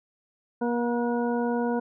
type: harmonic tone with a mistuned harmonic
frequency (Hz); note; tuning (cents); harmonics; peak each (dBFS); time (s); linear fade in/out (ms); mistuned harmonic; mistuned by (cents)
238.7; A#3; +41; 1 / 2 / 3 / 4 / 6; -26 / -28 / -34 / -34 / -39; 0.61-1.8; 10; 6; +31
effects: none